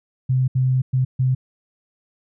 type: tone bursts at uneven times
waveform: sine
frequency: 129.3 Hz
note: C3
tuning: 20 cents flat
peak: -15 dBFS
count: 4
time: 0.29-0.48 / 0.55-0.82 / 0.93-1.05 / 1.19-1.35 s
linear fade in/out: 10 ms
effects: none